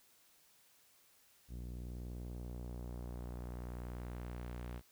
sawtooth tone with low-pass filter sweep, 60.5 Hz, B1, 35 cents flat, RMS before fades -45 dBFS, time 1.48-4.82 s, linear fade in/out 50 ms, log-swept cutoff 280 to 3500 Hz, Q 0.71, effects white hiss -68 dBFS RMS until 4.91 s

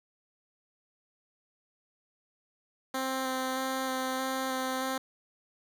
10% pulse tone with vibrato, 261.6 Hz, C4, in tune, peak -22 dBFS, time 2.94-4.98 s, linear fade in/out 5 ms, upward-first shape square, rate 1.6 Hz, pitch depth 10 cents each way, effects none

